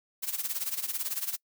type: noise with tremolo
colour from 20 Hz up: blue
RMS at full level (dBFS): -30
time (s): 0.22-1.37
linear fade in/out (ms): 20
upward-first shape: sine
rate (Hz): 18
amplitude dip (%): 80
effects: noise-tail reverb RT60 0.1 s tail -25 dB re dry